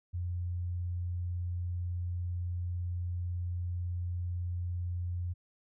sine tone, 88.2 Hz, F2, 18 cents sharp, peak -32 dBFS, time 0.13-5.34 s, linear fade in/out 20 ms, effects none

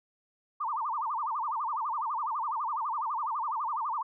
sine tone with vibrato, 1039 Hz, C6, 12 cents flat, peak -29 dBFS, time 0.6-4.03 s, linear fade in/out 10 ms, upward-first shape sine, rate 12 Hz, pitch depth 290 cents each way, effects none

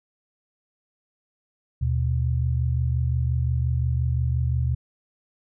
sine tone pair together, 77.2 / 122.92 Hz, D#2 / B2, -13 / -8 cents, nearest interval minor sixth, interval 805 cents, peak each -23 dBFS, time 1.81-4.75 s, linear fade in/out 10 ms, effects none

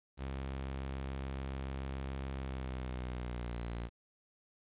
sawtooth tone with pitch glide, 67 to 58.66 Hz, C2 to A#1, +42 to +12 cents, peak -34 dBFS, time 0.17-3.9 s, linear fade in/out 50 ms, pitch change -230 cents, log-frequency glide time 2.34-3.66 s, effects resampled to 8000 Hz + 11-bit

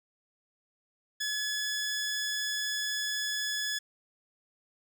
15% pulse tone, 1704 Hz, G#6, 44 cents sharp, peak -24 dBFS, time 1.2-3.79 s, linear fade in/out 10 ms, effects none

